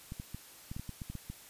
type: clicks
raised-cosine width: 5 ms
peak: -28 dBFS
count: 11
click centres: 0.121 / 0.199 / 0.346 / 0.715 / 0.765 / 0.796 / 0.893 / 1.018 / 1.1 / 1.153 / 1.3 s
effects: white hiss -54 dBFS RMS until 1.49 s + resampled to 32000 Hz